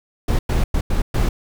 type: noise bursts at uneven times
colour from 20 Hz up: brown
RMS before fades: -17 dBFS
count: 5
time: 0.28-0.39 / 0.49-0.64 / 0.74-0.81 / 0.9-1.02 / 1.14-1.29 s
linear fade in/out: 5 ms
effects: none